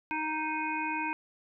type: harmonic tone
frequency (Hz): 311.1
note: D#4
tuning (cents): 0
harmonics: 1 / 3 / 5 / 7 / 8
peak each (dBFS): -37 / -33 / -39 / -41 / -36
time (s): 0.11-1.13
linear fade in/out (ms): 0
effects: none